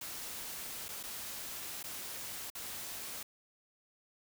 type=noise with dropouts; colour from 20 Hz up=white; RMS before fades=-43 dBFS; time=0.01-3.23 s; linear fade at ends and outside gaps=5 ms; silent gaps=0.884-0.888 / 1.03-1.035 / 1.829-1.839 / 2.502-2.55 s; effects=none